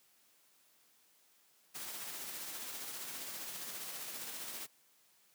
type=noise with tremolo; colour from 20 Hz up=white; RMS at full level=-43 dBFS; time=1.74-4.67 s; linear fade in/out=20 ms; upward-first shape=sine; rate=15 Hz; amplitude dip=30%; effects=white hiss -69 dBFS RMS until 5.34 s + high-pass 150 Hz 12 dB/octave